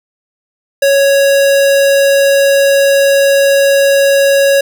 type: tone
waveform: square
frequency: 554.4 Hz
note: C#5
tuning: in tune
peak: -7 dBFS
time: 0.82-4.61 s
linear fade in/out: 5 ms
effects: none